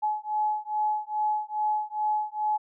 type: beating tone pair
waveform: sine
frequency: 849 / 851.4 Hz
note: G#5 / G#5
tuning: +38 / +43 cents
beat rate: 2.4 Hz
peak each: -28 dBFS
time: 0.02-2.58 s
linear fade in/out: 20 ms
effects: none